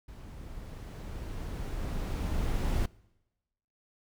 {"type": "noise with level ramp", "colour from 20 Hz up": "brown", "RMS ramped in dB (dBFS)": [-46, -28], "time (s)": [0.08, 2.86], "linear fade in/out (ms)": 5, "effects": ["noise-tail reverb RT60 1.0 s tail -24 dB re dry"]}